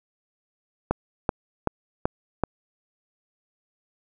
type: click train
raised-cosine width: 1 ms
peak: -7 dBFS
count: 5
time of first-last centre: 0.91-2.437 s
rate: 2.62 Hz
effects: none